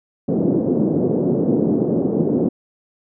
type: band-pass noise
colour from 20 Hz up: pink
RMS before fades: -18 dBFS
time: 0.28-2.49 s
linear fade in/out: 10 ms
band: 170 to 450 Hz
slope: 24 dB/octave
effects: none